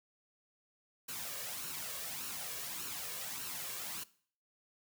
white noise with flanger, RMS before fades -42 dBFS, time 1.08-4.04 s, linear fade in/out 10 ms, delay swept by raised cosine 0.71 to 1.81 ms, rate 1.7 Hz, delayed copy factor +0.55, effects noise-tail reverb RT60 0.5 s tail -19 dB re dry + high-pass 100 Hz 12 dB/octave

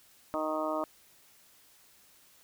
harmonic tone, 155.56 Hz, D#3, in tune, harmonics 2 / 3 / 4 / 5 / 6 / 7 / 8, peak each -36 / -44 / -33 / -42 / -39 / -39 / -38 dBFS, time 0.34-0.84 s, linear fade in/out 0 ms, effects white hiss -61 dBFS RMS until 2.43 s

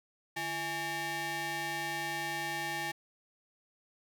sawtooth ring-modulated tone, 490 Hz, B4, 14 cents flat, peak -27 dBFS, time 0.36-2.92 s, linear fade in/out 10 ms, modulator 1320 Hz, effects none

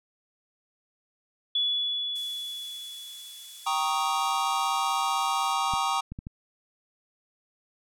sine tone with exponential decay, 3417 Hz, G#7, 49 cents sharp, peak -22 dBFS, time 1.55-4.91 s, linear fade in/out 5 ms, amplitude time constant 730 ms
violet noise, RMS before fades -38 dBFS, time 2.15-5.54 s, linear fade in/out 10 ms
square chord, Eb dominant seventh, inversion first, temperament equal, 784 / 932.3 / 1108.7 / 1244.5 Hz, G5 / Bb5 / Db6 / Eb6, 0 / 0 / 0 / 0 cents, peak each -31 dBFS, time 3.66-6.01 s, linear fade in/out 10 ms
clicks, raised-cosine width 5 ms, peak -24 dBFS, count 4, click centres 5.737 / 6.12 / 6.189 / 6.269 s
effects low-pass 9000 Hz 12 dB/octave

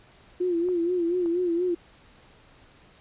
sine tone with vibrato, 349.2 Hz, F4, in tune, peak -22 dBFS, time 0.4-1.75 s, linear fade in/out 10 ms, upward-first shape sine, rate 4.2 Hz, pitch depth 79 cents each way
clicks, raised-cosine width 1 ms, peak -29 dBFS, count 2, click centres 0.687 / 1.26 s
effects pink hiss -55 dBFS RMS until 3 s + resampled to 8000 Hz

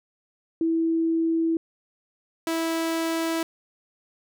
sine / sawtooth tone pair in turn, 327.8 / 327.8 Hz, E4 / E4, -10 / -10 cents, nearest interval unison, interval 0 cents, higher neither, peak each -20 dBFS, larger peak neither, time 0.61-1.57 / 2.47-3.43 s, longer neither, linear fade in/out 2 ms, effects none

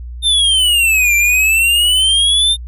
square exponential two-way sweep, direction down then up, 3639 to 2349 to 3639 Hz, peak -10 dBFS, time 0.22-2.57 s, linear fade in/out 50 ms, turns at 1.15 s, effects added 60 Hz sine -25 dBFS peak until 2.67 s + resampled to 32000 Hz

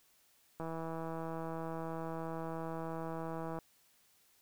click train, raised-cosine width 1 ms, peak -28 dBFS, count 488, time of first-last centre 0.6-3.588 s, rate 163 Hz, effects white hiss -69 dBFS RMS until 4.41 s

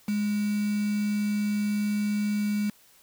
sine tone with quantisation, 207.7 Hz, G#3, in tune, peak -24 dBFS, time 0.08-2.7 s, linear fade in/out 5 ms, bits 6, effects white hiss -58 dBFS RMS until 3.02 s

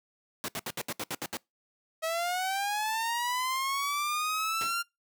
pink noise bursts, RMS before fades -33 dBFS, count 9, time 0.44-1.37 s, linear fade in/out 0 ms, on 42 ms, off 69 ms
sawtooth linear sweep, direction up, 637 to 1396.9 Hz, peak -25 dBFS, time 2.02-4.83 s, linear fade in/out 20 ms
pink noise with exponential decay, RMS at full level -35 dBFS, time 4.61-4.83 s, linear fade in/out 0 ms, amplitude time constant 46 ms
effects noise-tail reverb RT60 0.2 s tail -25 dB re dry + high-pass 200 Hz 12 dB/octave

